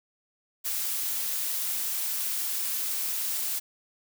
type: noise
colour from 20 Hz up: blue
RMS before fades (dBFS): -30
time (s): 0.64-3.6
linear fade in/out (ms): 20
effects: none